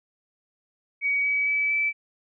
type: tone with pitch steps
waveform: sine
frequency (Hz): 2259 / 2277 / 2296 / 2314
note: C#7 / C#7 / D7 / D7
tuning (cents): +32 / +46 / -40 / -26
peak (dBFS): -21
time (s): 1.01-1.93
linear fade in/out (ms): 50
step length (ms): 230
effects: none